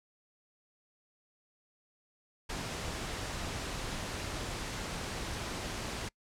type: noise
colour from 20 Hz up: pink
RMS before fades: -38 dBFS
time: 2.49-6.09 s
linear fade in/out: 10 ms
effects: noise-tail reverb RT60 0.1 s tail -26 dB re dry + low-pass 8000 Hz 12 dB/octave